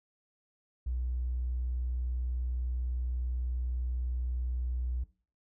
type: tone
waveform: triangle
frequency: 61.74 Hz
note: B1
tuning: in tune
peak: -26 dBFS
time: 0.86-5.04 s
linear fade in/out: 10 ms
effects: noise-tail reverb RT60 0.4 s tail -22 dB re dry + tanh soft clip ceiling -28 dBFS